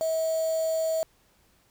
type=tone with quantisation; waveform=sine; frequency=644 Hz; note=E5; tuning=41 cents flat; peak=-24 dBFS; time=0.01-1.03 s; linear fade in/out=0 ms; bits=6; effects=pink hiss -64 dBFS RMS until 1.7 s